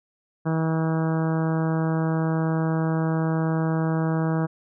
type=harmonic tone; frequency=161 Hz; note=E3; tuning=41 cents flat; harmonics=1 / 2 / 3 / 4 / 5 / 6 / 7 / 8 / 9 / 10; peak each=-22 / -28 / -32 / -34 / -36 / -38 / -39 / -40 / -41 / -42 dBFS; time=0.45-4.47 s; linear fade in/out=20 ms; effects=none